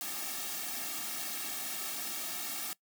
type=noise with comb filter; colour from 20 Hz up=white; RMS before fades=-38 dBFS; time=0.01-2.73 s; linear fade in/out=0 ms; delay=2 ms; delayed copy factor=-0.95; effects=noise-tail reverb RT60 0.1 s tail -21 dB re dry + high-pass 200 Hz 12 dB/octave